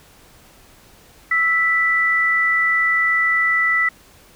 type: tone pair together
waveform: sine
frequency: 1318.5 / 1975.5 Hz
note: E6 / B6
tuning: 0 / 0 cents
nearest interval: perfect fifth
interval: 700 cents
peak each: -22 / -15 dBFS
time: 1.31-3.89 s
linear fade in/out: 5 ms
effects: pink hiss -49 dBFS RMS until 4.35 s